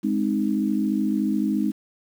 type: chord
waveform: sine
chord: Ab major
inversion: none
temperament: equal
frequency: 207.7 / 261.6 / 311.1 Hz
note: Ab3 / C4 / Eb4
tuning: 0 / 0 / 0 cents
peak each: -23 / -26 / -25 dBFS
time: 0.03-1.72 s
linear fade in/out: 20 ms
effects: 8-bit